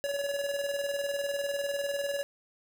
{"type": "tone with tremolo", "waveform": "square", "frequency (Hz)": 565, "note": "C#5", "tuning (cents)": 33, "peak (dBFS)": -29, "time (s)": [0.04, 2.23], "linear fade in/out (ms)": 0, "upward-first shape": "square", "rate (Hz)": 20, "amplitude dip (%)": 45, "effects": []}